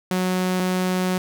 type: tone pair in turn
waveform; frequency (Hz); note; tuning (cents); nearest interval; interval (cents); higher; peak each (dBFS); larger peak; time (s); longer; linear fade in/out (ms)
sawtooth; 183.9 / 183.9; F#3 / F#3; -10 / -10; unison; 0; neither; -16; neither; 0.11-0.6 / 0.6-1.18; second; 2
effects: none